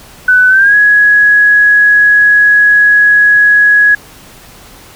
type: tone with pitch glide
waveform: sine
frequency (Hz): 1499 to 1672.9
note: F#6 to G#6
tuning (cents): +22 to +12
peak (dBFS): -3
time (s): 0.28-3.95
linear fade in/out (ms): 5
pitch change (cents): +190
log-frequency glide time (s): 0.48-0.75
effects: pink hiss -36 dBFS RMS until 4.95 s